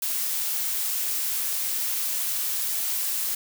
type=noise; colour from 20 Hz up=blue; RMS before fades=-27 dBFS; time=0.02-3.35 s; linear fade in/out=5 ms; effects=none